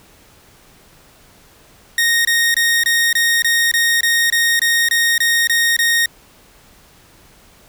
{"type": "tone bursts", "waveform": "sawtooth", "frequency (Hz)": 1859, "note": "A#6", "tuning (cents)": -5, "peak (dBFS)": -9, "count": 14, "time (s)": [1.98, 6.059], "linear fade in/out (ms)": 2, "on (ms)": 270, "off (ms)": 23, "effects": ["pink hiss -48 dBFS RMS until 7.68 s"]}